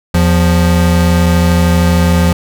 square tone pair together, 82.41 / 174.62 Hz, E2 / F3, 0 / 0 cents, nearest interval octave + minor second, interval 1300 cents, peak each -11 dBFS, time 0.14-2.33 s, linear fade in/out 5 ms, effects none

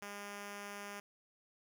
5% pulse tone, 203.2 Hz, G#3, 38 cents flat, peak -33 dBFS, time 0.02-1 s, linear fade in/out 2 ms, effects none

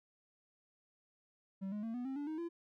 triangle tone with pitch steps, 192.8 / 209 / 226.6 / 245.7 / 266.4 / 288.9 / 313.2 / 339.6 Hz, G3 / G#3 / A#3 / B3 / C4 / D4 / D#4 / F4, -28 / +11 / -49 / -9 / +31 / -28 / +11 / -48 cents, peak -36 dBFS, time 1.61-2.49 s, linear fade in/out 20 ms, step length 110 ms, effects none

